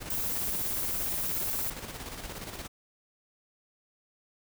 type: noise with tremolo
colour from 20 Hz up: pink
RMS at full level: -39 dBFS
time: 0-2.68 s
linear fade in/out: 20 ms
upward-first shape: square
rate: 17 Hz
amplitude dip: 45%
type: noise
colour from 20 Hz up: violet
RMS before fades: -32 dBFS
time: 0.1-1.7 s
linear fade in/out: 2 ms
effects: none